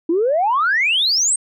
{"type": "exponential sweep", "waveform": "sine", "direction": "up", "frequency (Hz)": [316.2, 8730], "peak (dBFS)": -13, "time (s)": [0.09, 1.36], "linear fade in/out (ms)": 5, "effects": ["tanh soft clip ceiling -9 dBFS"]}